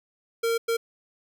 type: tone bursts at uneven times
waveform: square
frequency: 460 Hz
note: A#4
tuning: 23 cents flat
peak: -23 dBFS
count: 2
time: 0.43-0.58 / 0.68-0.77 s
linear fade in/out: 10 ms
effects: none